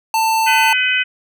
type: tone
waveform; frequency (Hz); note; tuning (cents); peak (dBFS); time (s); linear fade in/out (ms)
square; 890; A5; +20; -14; 0.14-0.73; 2
type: harmonic tone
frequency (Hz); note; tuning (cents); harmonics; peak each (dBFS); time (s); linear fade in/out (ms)
504; B4; +35; 3 / 4 / 5 / 6; -19 / -21 / -17 / -21; 0.46-1.04; 20
effects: none